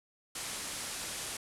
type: low-pass noise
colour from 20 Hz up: white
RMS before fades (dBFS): -40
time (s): 0.35-1.37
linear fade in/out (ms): 5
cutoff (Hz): 11000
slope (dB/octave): 48
effects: none